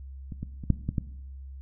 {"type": "clicks", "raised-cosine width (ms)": 5, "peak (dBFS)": [-24, -20, -24, -8, -15, -13], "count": 6, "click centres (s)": [0.322, 0.43, 0.638, 0.703, 0.89, 0.982], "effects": ["noise-tail reverb RT60 0.8 s tail -17 dB re dry", "added 67 Hz sine -39 dBFS peak until 1.61 s"]}